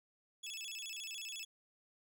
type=tone with vibrato; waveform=25% pulse; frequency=2974 Hz; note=F#7; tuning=8 cents sharp; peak=-39 dBFS; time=0.43-1.45 s; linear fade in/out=10 ms; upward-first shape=square; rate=14 Hz; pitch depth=220 cents each way; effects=none